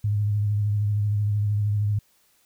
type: tone with vibrato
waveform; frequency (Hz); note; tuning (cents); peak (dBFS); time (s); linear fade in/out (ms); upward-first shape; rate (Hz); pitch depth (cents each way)
sine; 103.83; G#2; 0; -20; 0.04-1.99; 5; triangle; 13; 40
effects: white hiss -63 dBFS RMS until 2.45 s